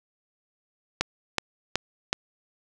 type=click train; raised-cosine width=0.2 ms; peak=-5 dBFS; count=4; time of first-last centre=1.01-2.129 s; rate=2.68 Hz; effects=none